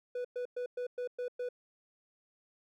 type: tone bursts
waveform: triangle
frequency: 493.2 Hz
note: B4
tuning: 2 cents flat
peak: -32 dBFS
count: 7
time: 0.15-1.489 s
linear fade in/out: 5 ms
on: 97 ms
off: 110 ms
effects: none